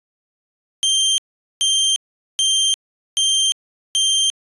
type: tone bursts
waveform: sawtooth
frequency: 3159 Hz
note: G7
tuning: 13 cents sharp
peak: -11 dBFS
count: 5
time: 0.83-4.3 s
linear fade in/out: 0 ms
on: 350 ms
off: 430 ms
effects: resampled to 24000 Hz